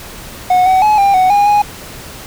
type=tone with pitch steps; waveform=triangle; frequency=731 / 752 / 849 / 796 / 744 / 816 / 828 Hz; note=F#5 / F#5 / G#5 / G5 / F#5 / G#5 / G#5; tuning=-21 / +28 / +38 / +26 / +9 / -31 / -5 cents; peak=-5 dBFS; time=0.5-1.62 s; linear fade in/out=5 ms; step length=160 ms; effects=pink hiss -31 dBFS RMS until 2.26 s